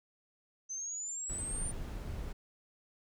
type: exponential sweep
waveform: sine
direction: up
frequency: 6120 to 9230 Hz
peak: -37 dBFS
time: 0.69-1.72 s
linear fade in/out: 20 ms
type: noise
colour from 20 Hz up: brown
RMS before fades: -40 dBFS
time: 1.29-2.33 s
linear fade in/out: 10 ms
effects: none